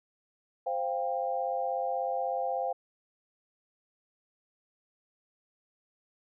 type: chord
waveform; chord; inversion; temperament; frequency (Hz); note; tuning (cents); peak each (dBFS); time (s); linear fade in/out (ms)
sine; C suspended fourth; none; equal with one note detuned; 523.3 / 698.5 / 794.9; C5 / F5 / G5; 0 / 0 / +24; -33; 0.66-2.73; 10
effects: none